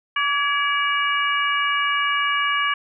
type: harmonic tone with a mistuned harmonic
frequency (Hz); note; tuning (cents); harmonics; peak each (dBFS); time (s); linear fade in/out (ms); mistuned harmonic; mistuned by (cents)
575; D5; -37; 2 / 3 / 4 / 5; -22 / -24 / -25 / -26; 0.16-2.74; 5; 3; -52
effects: none